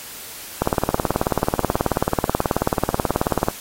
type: click train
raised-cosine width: 1 ms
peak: -3 dBFS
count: 54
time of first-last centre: 0.62-3.485 s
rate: 18.5 Hz
effects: white hiss -36 dBFS RMS until 3.6 s + AAC 48 kbps